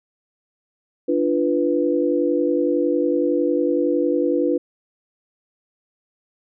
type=chord; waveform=sine; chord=B diminished; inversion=first; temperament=equal with one note detuned; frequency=293.7 / 344.6 / 493.9 Hz; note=D4 / F4 / B4; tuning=0 / -23 / 0 cents; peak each=-21 dBFS; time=1.08-4.58 s; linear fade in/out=10 ms; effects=none